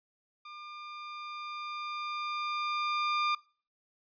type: tone with level ramp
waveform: sawtooth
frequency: 1200 Hz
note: D6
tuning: 37 cents sharp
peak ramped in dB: -41 to -23 dBFS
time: 0.45-3.35 s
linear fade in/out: 5 ms
effects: noise-tail reverb RT60 0.4 s tail -22 dB re dry + resampled to 11025 Hz

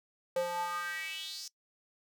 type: tone with high-pass filter sweep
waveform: square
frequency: 174.61 Hz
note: F3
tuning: in tune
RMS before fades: -37 dBFS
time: 0.36-1.48 s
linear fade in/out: 2 ms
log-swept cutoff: 510 to 5700 Hz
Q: 5.1
effects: noise-tail reverb RT60 0.1 s tail -22 dB re dry

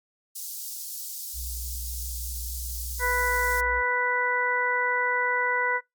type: high-pass noise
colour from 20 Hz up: white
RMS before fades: -36 dBFS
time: 0.35-3.61 s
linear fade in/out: 10 ms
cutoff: 4800 Hz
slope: 24 dB/octave
type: tone with vibrato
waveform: sine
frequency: 61.1 Hz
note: B1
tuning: 18 cents flat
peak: -33 dBFS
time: 1.33-3.83 s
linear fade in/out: 50 ms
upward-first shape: triangle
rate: 3.3 Hz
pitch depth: 24 cents each way
type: harmonic tone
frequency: 493.9 Hz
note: B4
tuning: in tune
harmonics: 1 / 2 / 3 / 4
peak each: -31 / -28 / -28 / -27 dBFS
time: 2.99-5.81 s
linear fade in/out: 50 ms
effects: noise-tail reverb RT60 0.2 s tail -26 dB re dry + Opus 48 kbps

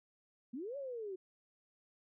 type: linear two-way sweep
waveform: sine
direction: up then down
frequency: 220 to 575 to 361.7 Hz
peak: -40 dBFS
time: 0.53-1.16 s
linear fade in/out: 10 ms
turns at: 0.77 s
effects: none

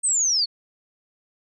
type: linear sweep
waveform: sine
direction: down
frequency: 8500 to 4297 Hz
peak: -18 dBFS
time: 0.03-0.46 s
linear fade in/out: 20 ms
effects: none

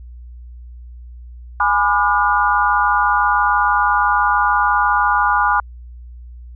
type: chord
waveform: sine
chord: G# diminished seventh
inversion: none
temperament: just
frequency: 830.6 / 996.7 / 1196.1 / 1435.3 Hz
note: G#5 / B5 / D6 / F6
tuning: 0 / +16 / +31 / +47 cents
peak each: -18 dBFS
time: 1.6-5.6 s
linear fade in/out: 2 ms
effects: added 60 Hz sine -33 dBFS peak until 6.55 s

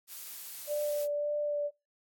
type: noise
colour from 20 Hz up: blue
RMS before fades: -43 dBFS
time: 0.07-1.08 s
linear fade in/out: 50 ms
type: tone with vibrato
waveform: sine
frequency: 587.3 Hz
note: D5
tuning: in tune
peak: -29 dBFS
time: 0.67-1.71 s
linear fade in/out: 50 ms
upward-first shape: sine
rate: 1.8 Hz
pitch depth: 12 cents each way
effects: noise-tail reverb RT60 0.3 s tail -26 dB re dry + AAC 64 kbps

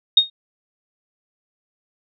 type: tone with exponential decay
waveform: sine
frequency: 3714 Hz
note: A#7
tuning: 7 cents flat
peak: -5 dBFS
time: 0.17-0.3 s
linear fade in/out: 5 ms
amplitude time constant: 27 ms
effects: none

